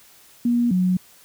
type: tone pair in turn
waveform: sine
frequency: 239.3 / 182.97 Hz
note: A#3 / F#3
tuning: +46 / -19 cents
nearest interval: perfect fourth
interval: 465 cents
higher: first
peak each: -16 / -16 dBFS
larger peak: neither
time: 0.45-0.71 / 0.71-0.97 s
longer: neither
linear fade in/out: 5 ms
effects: white hiss -51 dBFS RMS until 1.24 s